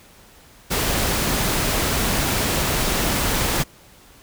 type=noise; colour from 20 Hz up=pink; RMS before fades=-21 dBFS; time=0.7-3.64 s; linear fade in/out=20 ms; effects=pink hiss -49 dBFS RMS until 4.22 s